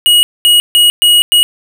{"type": "tone bursts at uneven times", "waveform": "square", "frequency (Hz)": 2900, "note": "F#7", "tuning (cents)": -35, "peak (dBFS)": -5, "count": 5, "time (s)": [[0.06, 0.23], [0.45, 0.6], [0.75, 0.9], [1.02, 1.22], [1.32, 1.43]], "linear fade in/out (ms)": 0, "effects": []}